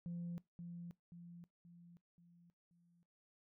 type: tone with echo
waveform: sine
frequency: 172.4 Hz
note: F3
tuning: 22 cents flat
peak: -40 dBFS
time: 0.06-0.38 s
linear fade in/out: 0 ms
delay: 530 ms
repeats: 5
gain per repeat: -6 dB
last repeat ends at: 3.03 s
effects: noise-tail reverb RT60 0.2 s tail -22 dB re dry + tanh soft clip ceiling -39 dBFS